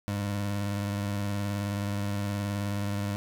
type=tone with vibrato; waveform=25% pulse; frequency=101.3 Hz; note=G#2; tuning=43 cents flat; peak=-25 dBFS; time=0.08-3.16 s; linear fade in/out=0 ms; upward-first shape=sine; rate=19 Hz; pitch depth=32 cents each way; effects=none